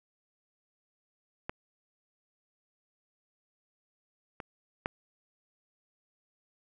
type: clicks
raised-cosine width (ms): 0.5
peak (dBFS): -19 / -24 / -15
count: 3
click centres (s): 1.495 / 4.402 / 4.859
effects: none